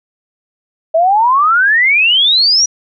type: exponential sweep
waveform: sine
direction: up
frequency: 632 to 5900 Hz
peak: -7 dBFS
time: 0.94-2.66 s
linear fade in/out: 10 ms
effects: none